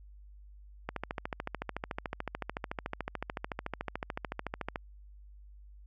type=click train; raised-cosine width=0.5 ms; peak=-19 dBFS; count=54; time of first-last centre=0.89-4.759 s; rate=13.7 Hz; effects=added 50 Hz sine -50 dBFS peak until 5.86 s